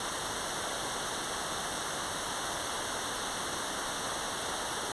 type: noise with comb filter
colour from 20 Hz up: pink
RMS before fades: -35 dBFS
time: 0-4.92 s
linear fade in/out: 2 ms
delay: 0.41 ms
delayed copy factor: -0.85
effects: resampled to 24000 Hz